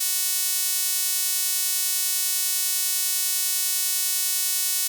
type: tone with high-pass filter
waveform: sawtooth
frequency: 370 Hz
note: F#4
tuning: in tune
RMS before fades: -24 dBFS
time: 0-4.88 s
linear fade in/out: 10 ms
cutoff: 7200 Hz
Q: 0.63
effects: none